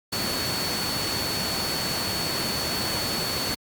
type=tone in noise; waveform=sine; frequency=4435 Hz; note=C#8; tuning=in tune; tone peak=-29 dBFS; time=0.12-3.55 s; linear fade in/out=10 ms; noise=pink; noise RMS=-28 dBFS; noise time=0.12-3.55 s; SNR=-4 dB; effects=high-pass 100 Hz 12 dB/octave + Opus 48 kbps